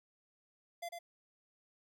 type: tone with echo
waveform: square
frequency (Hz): 687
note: F5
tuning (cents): -29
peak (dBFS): -40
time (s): 0.82-0.89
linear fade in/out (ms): 10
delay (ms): 100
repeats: 1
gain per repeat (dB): -4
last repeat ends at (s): 0.99
effects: none